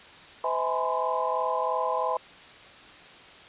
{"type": "tone cluster", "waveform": "sine", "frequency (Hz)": [508, 643, 836, 993, 1036], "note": ["B4", "E5", "G#5", "B5", "C6"], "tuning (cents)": [49, -43, 11, 9, -17], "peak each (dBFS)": -31, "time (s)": [0.44, 2.17], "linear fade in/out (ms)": 2, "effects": ["white hiss -48 dBFS RMS until 3.48 s", "resampled to 8000 Hz"]}